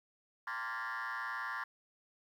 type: tone with frequency modulation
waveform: sine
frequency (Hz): 1396.9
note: F6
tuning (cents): 0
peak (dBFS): -34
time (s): 0.47-1.64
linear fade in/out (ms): 5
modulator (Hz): 119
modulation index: 3.8
effects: tanh soft clip ceiling -36 dBFS + 11-bit